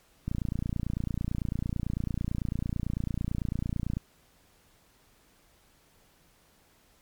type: click train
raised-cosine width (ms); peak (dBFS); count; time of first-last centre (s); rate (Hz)
5; -18; 108; 0.28-3.97; 29
effects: pink hiss -63 dBFS RMS until 7.01 s + MP3 96 kbps